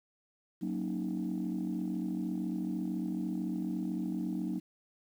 sine chord, D# minor seventh, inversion first, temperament equal, 185 / 233.1 / 277.2 / 311.1 Hz, F#3 / A#3 / C#4 / D#4, 0 / 0 / 0 / 0 cents, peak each -35 / -37 / -40 / -36 dBFS, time 0.61-4.6 s, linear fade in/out 20 ms, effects tanh soft clip ceiling -26 dBFS + 10-bit

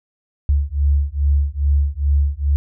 sine beating tone pair, 70.2 / 72.6 Hz, C#2 / D2, +22 / -19 cents, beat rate 2.4 Hz, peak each -17 dBFS, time 0.49-2.56 s, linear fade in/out 0 ms, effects none

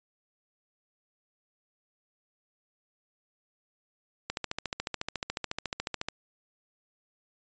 click train, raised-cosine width 0.2 ms, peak -14 dBFS, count 26, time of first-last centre 4.3-6.086 s, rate 14 Hz, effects resampled to 16000 Hz

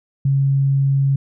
sine tone, 137.4 Hz, C#3, 15 cents flat, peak -13 dBFS, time 0.25-1.16 s, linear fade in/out 5 ms, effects none

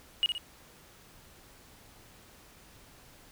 triangle tone with echo, 2888 Hz, F#7, 43 cents flat, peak -19 dBFS, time 0.23-0.26 s, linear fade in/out 0 ms, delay 60 ms, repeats 2, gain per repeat -7 dB, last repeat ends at 0.38 s, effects tanh soft clip ceiling -19 dBFS + pink hiss -56 dBFS RMS until 3.31 s

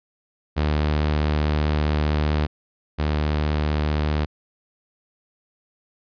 sawtooth tone pair in turn, 75.4 / 75.4 Hz, D2 / D2, +46 / +46 cents, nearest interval unison, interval 0 cents, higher neither, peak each -15 / -16 dBFS, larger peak first, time 0.56-2.47 / 2.98-4.26 s, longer first, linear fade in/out 20 ms, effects resampled to 11025 Hz

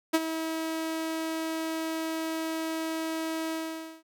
sawtooth tone with ADSR envelope, 322.1 Hz, E4, 40 cents flat, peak -15 dBFS, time 0.13-4.03 s, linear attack 16 ms, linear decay 40 ms, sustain -11 dB, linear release 510 ms, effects none

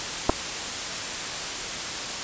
clicks, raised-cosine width 1 ms, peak -5 dBFS, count 2, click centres 0.294 / 0.297 s, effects white hiss -30 dBFS RMS until 2.23 s + resampled to 16000 Hz

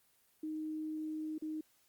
sine tone with dropouts, 311.1 Hz, D#4, in tune, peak -37 dBFS, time 0.43-1.61 s, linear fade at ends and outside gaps 5 ms, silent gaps 1.382-1.421 s, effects white hiss -71 dBFS RMS until 1.88 s + Opus 24 kbps

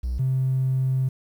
triangle tone pair in turn, 62 / 131.11 Hz, B1 / C3, +7 / +4 cents, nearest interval octave + minor second, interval 1297 cents, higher second, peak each -21 / -16 dBFS, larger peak second, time 0.03-0.19 / 0.19-1.09 s, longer second, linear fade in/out 10 ms, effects tanh soft clip ceiling -17 dBFS + 9-bit

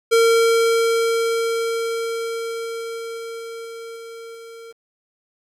square tone with level ramp, 458.4 Hz, A#4, 29 cents flat, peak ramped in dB -12 to -38 dBFS, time 0.11-4.73 s, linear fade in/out 20 ms, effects low-pass 12000 Hz 12 dB/octave + 9-bit

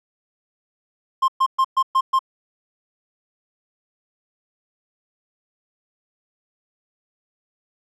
triangle tone bursts, 1058 Hz, C6, 19 cents sharp, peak -12 dBFS, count 6, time 1.22-2.192 s, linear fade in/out 10 ms, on 62 ms, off 120 ms, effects none

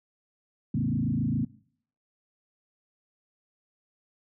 sine tone with frequency modulation, 185 Hz, F#3, in tune, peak -24 dBFS, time 0.74-1.45 s, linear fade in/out 5 ms, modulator 27.3 Hz, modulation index 2.8, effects noise-tail reverb RT60 0.6 s tail -21 dB re dry

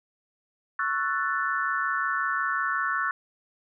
sine chord, F# minor seventh, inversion second, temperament equal with one note detuned, 1108.7 / 1334.6 / 1480 / 1760 Hz, C#6 / E6 / F#6 / A6, 0 / +21 / 0 / 0 cents, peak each -30 / -30 / -29 / -31 dBFS, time 0.79-3.11 s, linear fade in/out 2 ms, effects none

